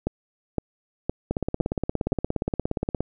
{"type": "two click trains", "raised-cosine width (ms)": 2, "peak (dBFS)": [-11, -10], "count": [30, 5], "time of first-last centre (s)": [[1.31, 3.006], [0.07, 2.121]], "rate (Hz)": [17.1, 1.95], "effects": []}